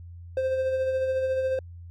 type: tone with tremolo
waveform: triangle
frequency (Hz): 523.3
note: C5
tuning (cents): 0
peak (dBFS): -20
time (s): 0.37-1.59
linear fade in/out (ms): 2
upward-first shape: sine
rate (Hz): 14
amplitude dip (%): 35
effects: added 86 Hz sine -40 dBFS peak until 1.9 s